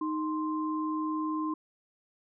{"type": "tone pair together", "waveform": "sine", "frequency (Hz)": [311.1, 1046.4], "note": ["D#4", "C6"], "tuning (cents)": [0, 0], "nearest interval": "octave + major sixth", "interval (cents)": 2100, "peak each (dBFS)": [-30, -34], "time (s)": [0.01, 1.54], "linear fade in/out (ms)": 5, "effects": []}